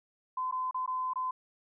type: tone with dropouts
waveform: sine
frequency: 1023 Hz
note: C6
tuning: 39 cents flat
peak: -30 dBFS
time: 0.37-1.31 s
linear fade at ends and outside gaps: 5 ms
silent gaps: 0.513-0.523 / 0.711-0.744 / 0.862-0.876 / 1.135-1.157 s
effects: none